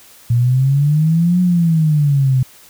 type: exponential two-way sweep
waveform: sine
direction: up then down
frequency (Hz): 116.54 to 182.2 to 127.2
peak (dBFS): -10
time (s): 0.3-2.43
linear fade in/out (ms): 5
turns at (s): 1.41
effects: white hiss -44 dBFS RMS until 2.69 s